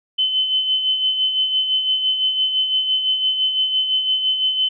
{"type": "tone with tremolo", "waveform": "sine", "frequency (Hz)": 3047, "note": "G7", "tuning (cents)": -50, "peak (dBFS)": -14, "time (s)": [0.18, 4.69], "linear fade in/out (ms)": 10, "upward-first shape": "sine", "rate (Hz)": 5.9, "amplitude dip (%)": 50, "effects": []}